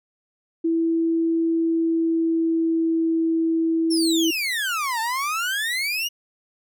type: tone with pitch glide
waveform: sine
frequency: 329.6 to 326.9 Hz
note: E4 to E4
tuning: 0 to -14 cents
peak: -18 dBFS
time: 0.64-4.31 s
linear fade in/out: 10 ms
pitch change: -14 cents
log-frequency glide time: 1.44-3.2 s
type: exponential two-way sweep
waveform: 30% pulse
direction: down then up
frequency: 5588 to 880 to 2924 Hz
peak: -20 dBFS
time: 3.9-6.09 s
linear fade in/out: 20 ms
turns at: 5 s
effects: none